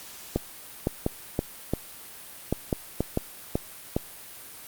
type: clicks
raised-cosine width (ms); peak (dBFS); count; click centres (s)
2; -10; 11; 0.36 / 0.871 / 1.064 / 1.391 / 1.736 / 2.526 / 2.728 / 3.006 / 3.174 / 3.555 / 3.965
effects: white hiss -44 dBFS RMS until 4.67 s + Opus 48 kbps